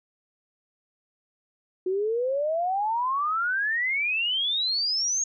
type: exponential sweep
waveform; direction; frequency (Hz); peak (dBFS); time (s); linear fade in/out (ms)
sine; up; 361.8 to 6645; -23; 1.86-5.24; 5
effects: none